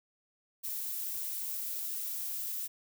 violet noise, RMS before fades -37 dBFS, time 0.63-2.68 s, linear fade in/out 20 ms, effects none

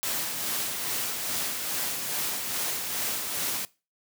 white noise with tremolo, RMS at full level -29 dBFS, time 0.03-3.65 s, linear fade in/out 0 ms, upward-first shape sine, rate 2.4 Hz, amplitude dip 35%, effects noise-tail reverb RT60 0.3 s tail -21 dB re dry + high-pass 100 Hz 12 dB/octave

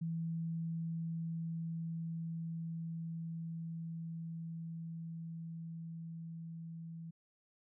sine tone with level ramp, 164.81 Hz, E3, in tune, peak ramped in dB -35 to -44 dBFS, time 0.01-7.11 s, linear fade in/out 10 ms, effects none

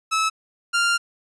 sawtooth tone pair in turn, 1300 / 1394 Hz, E6 / F6, -24 / -4 cents, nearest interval minor second, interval 120 cents, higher second, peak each -15 / -14 dBFS, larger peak second, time 0.11-0.3 / 0.73-0.98 s, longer second, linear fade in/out 20 ms, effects resampled to 22050 Hz

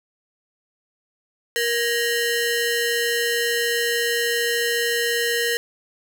sawtooth ring-modulated tone, 1174.7 Hz, D6, in tune, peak -13 dBFS, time 1.56-5.57 s, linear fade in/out 0 ms, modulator 704 Hz, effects none

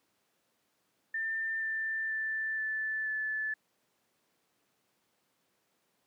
sine tone with pitch steps, 1792 / 1778.6 / 1765.3 / 1752.1 / 1739 Hz, A6 / A6 / A6 / A6 / A6, +31 / +18 / +5 / -8 / -21 cents, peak -31 dBFS, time 1.14-3.54 s, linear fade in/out 5 ms, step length 480 ms, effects pink hiss -75 dBFS RMS until 6.06 s + high-pass 200 Hz 12 dB/octave

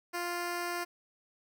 10% pulse tone, 349.2 Hz, F4, in tune, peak -25 dBFS, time 0.13-0.85 s, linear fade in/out 20 ms, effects none

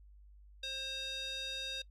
square tone with band-pass filter, 532 Hz, C5, 29 cents sharp, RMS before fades -40 dBFS, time 0.63-1.82 s, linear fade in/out 5 ms, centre 3800 Hz, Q 4.5, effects noise-tail reverb RT60 0.1 s tail -22 dB re dry + added 50 Hz sine -55 dBFS peak until 1.9 s

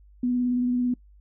sine tone with vibrato, 246.9 Hz, B3, in tune, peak -21 dBFS, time 0.23-0.94 s, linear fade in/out 5 ms, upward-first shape square, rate 18 Hz, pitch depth 15 cents each way, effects noise-tail reverb RT60 0.1 s tail -23 dB re dry + added 50 Hz sine -50 dBFS peak until 1.2 s

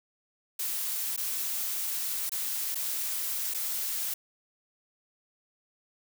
blue noise with dropouts, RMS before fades -32 dBFS, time 0.59-4.14 s, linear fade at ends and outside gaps 5 ms, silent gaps 1.164-1.175 / 2.295-2.318 / 2.747-2.754 / 3.539-3.545 s, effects none

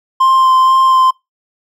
triangle tone with vibrato, 1046.5 Hz, C6, in tune, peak -5 dBFS, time 0.2-1.11 s, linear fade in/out 10 ms, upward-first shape sine, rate 2.1 Hz, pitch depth 12 cents each way, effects noise-tail reverb RT60 0.2 s tail -24 dB re dry

